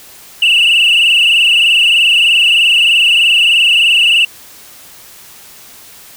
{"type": "tone with frequency modulation", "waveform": "sine", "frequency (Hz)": 2794, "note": "F7", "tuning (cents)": 0, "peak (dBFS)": -4, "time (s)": [0.42, 4.25], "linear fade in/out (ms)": 5, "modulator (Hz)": 23.2, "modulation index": 6.6, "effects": ["tanh soft clip ceiling -4 dBFS", "white hiss -37 dBFS RMS until 6.16 s"]}